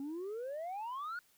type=exponential sweep; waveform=sine; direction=up; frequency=268.8 to 1480 Hz; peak=-36 dBFS; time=0-1.19 s; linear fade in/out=2 ms; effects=tanh soft clip ceiling -37 dBFS + white hiss -69 dBFS RMS until 1.37 s